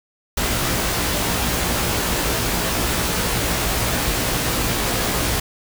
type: noise with comb filter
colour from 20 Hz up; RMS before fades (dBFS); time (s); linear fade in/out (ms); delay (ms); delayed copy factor
pink; -21; 0.37-5.4; 5; 17; +0.65
effects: none